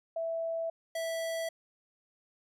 sine / square tone pair in turn, 659.3 / 657 Hz, E5 / E5, 0 / -6 cents, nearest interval unison, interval 6 cents, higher first, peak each -31 / -33 dBFS, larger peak first, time 0.16-0.7 / 0.95-1.49 s, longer neither, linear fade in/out 5 ms, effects resampled to 32000 Hz

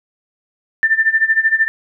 sine tone with tremolo, 1784 Hz, A6, 23 cents sharp, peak -8 dBFS, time 0.83-1.68 s, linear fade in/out 0 ms, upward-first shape sine, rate 13 Hz, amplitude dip 85%, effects none

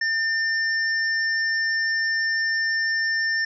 sine tone pair together, 1800 / 5394 Hz, A6 / E8, +39 / +39 cents, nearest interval octave + perfect fifth, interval 1900 cents, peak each -21 / -29 dBFS, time 0.01-3.45 s, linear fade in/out 5 ms, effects none

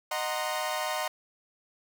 sawtooth chord, C half-diminished seventh, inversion first, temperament equal with one note detuned, 617.6 / 740 / 932.3 / 1046.5 Hz, Eb5 / Gb5 / Bb5 / C6, -13 / 0 / 0 / 0 cents, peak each -30 / -31 / -32 / -32 dBFS, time 0.11-1.08 s, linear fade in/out 5 ms, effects none

